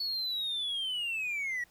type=linear sweep; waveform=triangle; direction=down; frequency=4435 to 1896 Hz; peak=-29 dBFS; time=0-1.64 s; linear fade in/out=5 ms; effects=tanh soft clip ceiling -26 dBFS + pink hiss -64 dBFS RMS until 1.7 s